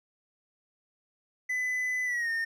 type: tone with pitch glide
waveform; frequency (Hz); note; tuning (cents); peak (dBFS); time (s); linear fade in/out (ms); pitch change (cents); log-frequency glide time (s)
triangle; 2005 to 1828; B6 to A#6; +26 to -34; -26; 1.49-2.45; 10; -160; 2.05-2.3
effects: none